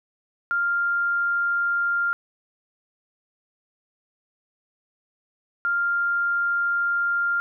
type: tone pair in turn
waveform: sine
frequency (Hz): 1396.9 / 1396.9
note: F6 / F6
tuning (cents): 0 / 0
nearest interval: unison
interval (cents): 0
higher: neither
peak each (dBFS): -20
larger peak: neither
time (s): 0.51-2.13 / 5.65-7.4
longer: second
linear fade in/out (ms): 0
effects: none